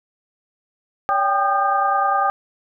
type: tone cluster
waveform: sine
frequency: 569 / 786 / 816 / 1219 / 1576 Hz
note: C#5 / G5 / G#5 / D#6 / G6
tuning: +45 / +4 / -31 / -36 / +9 cents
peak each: -28 / -19 / -28 / -19 / -28 dBFS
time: 1.09-2.3 s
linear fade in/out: 0 ms
effects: none